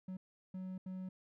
triangle tone bursts at uneven times, 186.3 Hz, F#3, 12 cents sharp, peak -39 dBFS, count 3, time 0.08-0.17 / 0.54-0.78 / 0.86-1.09 s, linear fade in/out 5 ms, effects none

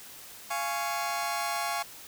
sawtooth chord, Db major, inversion first, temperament just, 693 / 831.5 / 1108.7 Hz, F5 / Ab5 / Db6, -14 / +2 / 0 cents, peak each -30 dBFS, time 0.5-1.83 s, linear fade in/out 10 ms, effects white hiss -47 dBFS RMS until 2.07 s

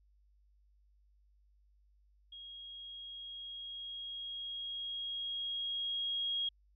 sine tone with level ramp, 3279 Hz, G#7, 23 cents flat, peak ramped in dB -47 to -32 dBFS, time 2.32-6.49 s, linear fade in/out 5 ms, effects added 50 Hz sine -65 dBFS peak until 6.75 s

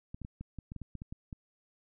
clicks, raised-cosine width 5 ms, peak -29 dBFS, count 12, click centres 0.145 / 0.217 / 0.249 / 0.41 / 0.587 / 0.719 / 0.763 / 0.817 / 0.953 / 1.019 / 1.125 / 1.328 s, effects none

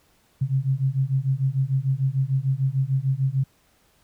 sine beating tone pair, 130.81 / 137.51 Hz, C3 / C#3, 0 / -14 cents, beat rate 6.7 Hz, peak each -23 dBFS, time 0.41-3.44 s, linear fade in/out 10 ms, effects pink hiss -62 dBFS RMS until 4.03 s

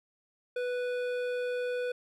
sine tone with hard clipping, 493.9 Hz, B4, in tune, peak -32 dBFS, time 0.56-1.92 s, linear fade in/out 5 ms, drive 12 dB, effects none

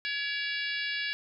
harmonic tone with a mistuned harmonic, 563 Hz, C#5, 27 cents sharp, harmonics 3 / 4 / 5 / 6 / 7 / 8 / 9, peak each -34 / -36 / -38 / -40 / -41 / -42 / -43 dBFS, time 0.05-1.13 s, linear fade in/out 0 ms, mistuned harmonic 4, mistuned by +40 cents, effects none

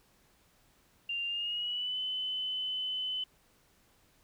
sine tone with pitch glide, 2790 to 3025 Hz, F7 to F#7, -2 to +38 cents, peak -32 dBFS, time 1.09-3.24 s, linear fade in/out 5 ms, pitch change +140 cents, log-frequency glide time 1.27-1.99 s, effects pink hiss -67 dBFS RMS until 4.23 s

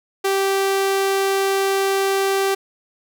sawtooth tone, 390 Hz, G4, 9 cents flat, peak -13 dBFS, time 0.24-2.55 s, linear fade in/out 10 ms, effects none

